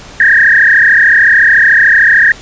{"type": "tone with frequency modulation", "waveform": "sine", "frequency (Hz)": 1742, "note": "A6", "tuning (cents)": -18, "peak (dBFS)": -3, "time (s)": [0.2, 2.32], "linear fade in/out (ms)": 2, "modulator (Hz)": 33.6, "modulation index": 4.4, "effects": ["pink hiss -32 dBFS RMS until 2.41 s", "resampled to 16000 Hz"]}